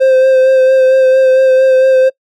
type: tone with vibrato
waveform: triangle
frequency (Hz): 523.3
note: C5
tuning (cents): 0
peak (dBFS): -3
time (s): 0-2.1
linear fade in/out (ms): 20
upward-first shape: sine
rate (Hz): 4.4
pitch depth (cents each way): 19
effects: noise-tail reverb RT60 0.1 s tail -24 dB re dry